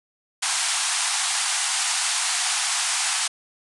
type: band-pass noise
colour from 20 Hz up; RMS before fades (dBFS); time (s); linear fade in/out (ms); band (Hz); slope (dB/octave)
white; -24; 0.42-3.28; 10; 700 to 10000; 96
effects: none